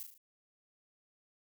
violet noise with echo, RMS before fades -43 dBFS, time 0-0.03 s, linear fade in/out 0 ms, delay 37 ms, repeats 4, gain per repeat -5 dB, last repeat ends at 0.178 s, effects none

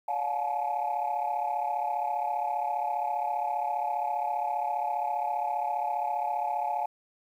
sine tone cluster, 577 / 713 / 842 / 877 Hz, D5 / F5 / G#5 / A5, -31 / +36 / +24 / -6 cents, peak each -39 / -30 / -30 / -33 dBFS, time 0.08-6.86 s, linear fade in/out 5 ms, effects tanh soft clip ceiling -21 dBFS + 10-bit

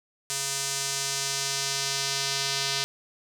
square tone with band-pass filter sweep, 137.8 Hz, C#3, 10 cents flat, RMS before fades -29 dBFS, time 0.3-2.84 s, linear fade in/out 0 ms, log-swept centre 7400 to 4700 Hz, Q 1.5, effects none

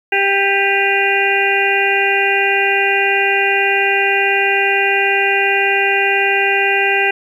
harmonic tone with a mistuned harmonic, 394.9 Hz, G4, 13 cents sharp, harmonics 1 / 2 / 4 / 5 / 6 / 7, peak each -19 / -19 / -19 / -19 / -19 / -19 dBFS, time 0.12-7.11 s, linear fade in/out 5 ms, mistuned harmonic 6, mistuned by +52 cents, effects 8-bit

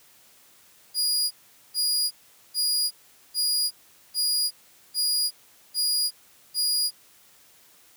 sawtooth tone bursts, 4878 Hz, D#8, 35 cents flat, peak -19 dBFS, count 8, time 0.94-6.91 s, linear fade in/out 50 ms, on 370 ms, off 430 ms, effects white hiss -56 dBFS RMS until 7.96 s + high-pass 60 Hz 12 dB/octave

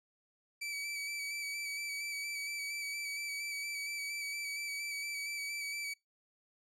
sawtooth tone with vibrato, 2300 Hz, D7, 37 cents flat, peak -34 dBFS, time 0.61-5.94 s, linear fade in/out 10 ms, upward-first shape square, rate 4.3 Hz, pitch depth 20 cents each way, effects noise-tail reverb RT60 0.2 s tail -25 dB re dry + low-pass 11000 Hz 12 dB/octave

